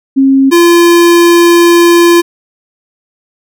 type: tone pair in turn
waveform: sine / square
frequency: 270 / 343.2 Hz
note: C#4 / F4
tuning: -45 / -30 cents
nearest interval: major third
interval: 415 cents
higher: second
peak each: -3 dBFS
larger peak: neither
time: 0.16-0.51 / 0.51-2.22 s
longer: second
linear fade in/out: 20 ms
effects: none